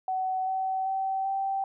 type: tone with pitch steps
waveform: sine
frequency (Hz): 752 / 760.7 / 769.6 / 778.5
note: F#5 / F#5 / G5 / G5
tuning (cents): +28 / +48 / -32 / -12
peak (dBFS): -26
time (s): 0.08-1.64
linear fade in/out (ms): 2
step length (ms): 390
effects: none